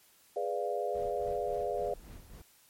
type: chord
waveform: sine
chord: G# diminished seventh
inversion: none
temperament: equal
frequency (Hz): 415.3 / 493.9 / 587.3 / 698.5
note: G#4 / B4 / D5 / F5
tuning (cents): 0 / 0 / 0 / 0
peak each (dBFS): -36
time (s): 0.36-1.94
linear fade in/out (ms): 5
type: noise with tremolo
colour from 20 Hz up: brown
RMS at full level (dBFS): -46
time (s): 0.94-2.42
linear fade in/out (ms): 10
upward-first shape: sine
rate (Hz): 3.6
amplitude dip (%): 65
effects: white hiss -63 dBFS RMS until 2.69 s + MP3 64 kbps